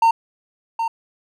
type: tone with echo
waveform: triangle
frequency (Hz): 912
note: A#5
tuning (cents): -38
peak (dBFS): -9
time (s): 0.02-0.11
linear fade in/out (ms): 5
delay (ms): 770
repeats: 1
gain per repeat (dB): -8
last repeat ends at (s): 0.88
effects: none